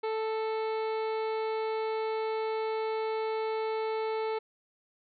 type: harmonic tone with a mistuned harmonic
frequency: 440 Hz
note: A4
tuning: in tune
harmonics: 1 / 2 / 3 / 4 / 5 / 6 / 7 / 8 / 9 / 10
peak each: -30 / -36 / -43 / -52 / -45 / -52 / -57 / -56 / -53 / -57 dBFS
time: 0.03-4.39 s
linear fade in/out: 10 ms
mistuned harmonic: 4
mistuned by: +16 cents
effects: none